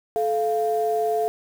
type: tone pair together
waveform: sine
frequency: 433.9 / 693.6 Hz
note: A4 / F5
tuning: -24 / -12 cents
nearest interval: minor sixth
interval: 812 cents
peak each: -22 dBFS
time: 0.16-1.28 s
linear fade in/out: 0 ms
effects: tanh soft clip ceiling -12 dBFS + 7-bit